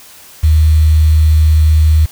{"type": "tone with quantisation", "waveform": "sine", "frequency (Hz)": 77.78, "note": "D#2", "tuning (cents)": 0, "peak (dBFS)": -5, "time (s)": [0.43, 2.06], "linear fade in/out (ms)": 10, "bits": 5, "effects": ["white hiss -38 dBFS RMS until 2.11 s"]}